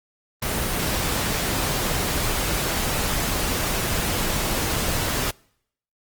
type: noise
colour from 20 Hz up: pink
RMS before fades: -24 dBFS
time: 0.42-5.31 s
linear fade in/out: 5 ms
effects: noise-tail reverb RT60 0.7 s tail -26 dB re dry + Opus 24 kbps